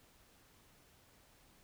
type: silence
effects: pink hiss -66 dBFS RMS until 1.63 s